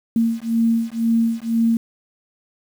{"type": "beating tone pair", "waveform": "sine", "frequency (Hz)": [227.9, 229.9], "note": ["A#3", "A#3"], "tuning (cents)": [-39, -24], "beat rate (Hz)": 2, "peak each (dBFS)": -19, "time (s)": [0.16, 1.77], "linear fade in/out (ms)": 2, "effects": ["7-bit"]}